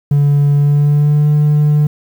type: tone with pitch glide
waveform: triangle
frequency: 143.6 to 149.01 Hz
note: D3 to D3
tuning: -39 to +25 cents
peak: -5 dBFS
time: 0.11-1.87 s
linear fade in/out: 5 ms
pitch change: +64 cents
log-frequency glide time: 0.53-1.28 s
effects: tanh soft clip ceiling -2 dBFS + 7-bit

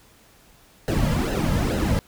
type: noise with flanger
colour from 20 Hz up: brown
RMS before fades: -22 dBFS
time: 0.88-1.99 s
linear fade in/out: 0 ms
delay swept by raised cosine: 0.86 to 2.76 ms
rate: 2.3 Hz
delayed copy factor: -0.8
effects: pink hiss -54 dBFS RMS until 2.07 s

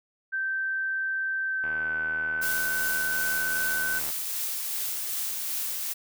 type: tone with pitch glide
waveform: sine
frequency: 1556 to 1517 Hz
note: G6 to F#6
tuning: -13 to +43 cents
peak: -26 dBFS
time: 0.32-4 s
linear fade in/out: 20 ms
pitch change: -44 cents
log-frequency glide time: 1.46-1.93 s
type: click train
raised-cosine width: 0.5 ms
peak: -25 dBFS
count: 195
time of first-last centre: 1.64-4.102 s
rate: 78.8 Hz
type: noise with tremolo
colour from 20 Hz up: blue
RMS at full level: -30 dBFS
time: 2.41-5.94 s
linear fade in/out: 20 ms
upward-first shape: triangle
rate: 2.6 Hz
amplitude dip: 25%
effects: none

